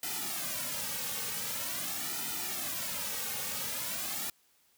white noise with flanger, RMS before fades -36 dBFS, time 0.03-4.3 s, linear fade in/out 2 ms, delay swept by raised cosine 1.8 to 3 ms, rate 0.45 Hz, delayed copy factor -1, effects white hiss -68 dBFS RMS until 4.77 s + high-pass 60 Hz 12 dB/octave

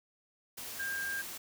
sine tone in noise, 1602 Hz, G6, 37 cents sharp, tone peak -34 dBFS, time 0.79-1.22 s, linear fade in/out 10 ms, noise white, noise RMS -43 dBFS, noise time 0.57-1.38 s, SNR +6 dB, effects none

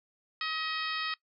harmonic tone, 634 Hz, D#5, 32 cents sharp, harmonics 2 / 3 / 4 / 5 / 6 / 7 / 8, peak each -36 / -38 / -39 / -40 / -41 / -41 / -42 dBFS, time 0.41-1.14 s, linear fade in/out 2 ms, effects noise-tail reverb RT60 0.1 s tail -21 dB re dry

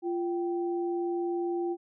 sine tone pair together, 346.6 / 778 Hz, F4 / G5, -13 / -13 cents, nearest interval octave + major second, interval 1400 cents, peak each -28 / -38 dBFS, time 0.02-1.77 s, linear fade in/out 50 ms, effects none

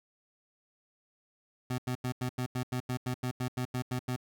25% pulse tone bursts, 125.7 Hz, B2, 31 cents sharp, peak -27 dBFS, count 15, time 1.7-4.162 s, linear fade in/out 5 ms, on 82 ms, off 88 ms, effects none

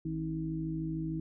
harmonic tone, 53.3 Hz, G#1, 46 cents sharp, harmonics 1 / 3 / 5 / 6, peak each -45 / -35 / -45 / -36 dBFS, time 0.05-1.2 s, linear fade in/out 5 ms, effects none

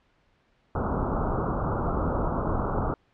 pink low-pass noise, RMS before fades -27 dBFS, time 0.75-2.94 s, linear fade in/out 2 ms, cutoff 1400 Hz, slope 96 dB/octave, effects pink hiss -66 dBFS RMS until 3.13 s + low-pass 3000 Hz 12 dB/octave

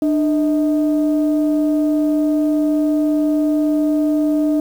sine tone pair together, 299.7 / 635 Hz, D4 / D#5, +35 / +35 cents, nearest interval octave + minor second, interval 1300 cents, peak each -13 / -22 dBFS, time 0.02-4.6 s, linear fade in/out 2 ms, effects tanh soft clip ceiling -8 dBFS + 7-bit

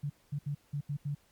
sine tone bursts at uneven times, 144.1 Hz, D3, 33 cents flat, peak -31 dBFS, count 6, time 0.03-0.1 / 0.32-0.39 / 0.46-0.55 / 0.73-0.81 / 0.89-0.97 / 1.05-1.15 s, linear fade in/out 10 ms, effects pink hiss -67 dBFS RMS until 1.31 s + MP3 96 kbps

